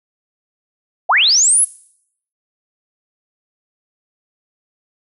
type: linear sweep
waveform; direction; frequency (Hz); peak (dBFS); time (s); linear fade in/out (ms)
sine; up; 580 to 11000; -9; 1.09-1.65; 10
effects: noise-tail reverb RT60 0.7 s tail -21 dB re dry